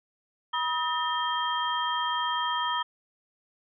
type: tone cluster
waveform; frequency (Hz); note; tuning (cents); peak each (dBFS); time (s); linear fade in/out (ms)
sine; 969 / 1267 / 1811 / 3192; B5 / D#6 / A6 / G7; -33 / +31 / +49 / +31; -29 / -31 / -35 / -32; 0.53-2.83; 10
effects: none